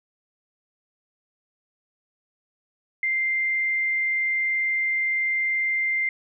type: tone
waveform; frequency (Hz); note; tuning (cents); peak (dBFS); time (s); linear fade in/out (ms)
sine; 2093; C7; 0; -21; 3.03-6.09; 2
effects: none